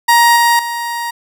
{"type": "tone with level steps", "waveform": "30% pulse", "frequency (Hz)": 942, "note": "A#5", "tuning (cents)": 18, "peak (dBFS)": [-4, -6, -16], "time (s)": [0.08, 1.11], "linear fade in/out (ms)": 10, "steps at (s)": [0.36, 0.59], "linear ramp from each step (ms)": 2, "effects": []}